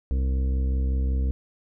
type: harmonic tone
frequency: 65.41 Hz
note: C2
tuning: in tune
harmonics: 1 / 2 / 3 / 4 / 5 / 7 / 8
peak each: -21 / -37 / -39 / -38 / -45 / -43 / -51 dBFS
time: 0.11-1.31 s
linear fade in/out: 0 ms
effects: none